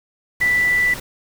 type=tone in noise; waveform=sine; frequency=1975.5 Hz; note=B6; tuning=in tune; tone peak=-14 dBFS; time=0.41-0.94 s; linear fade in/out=5 ms; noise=pink; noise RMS=-32 dBFS; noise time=0.4-1 s; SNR=+15 dB; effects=none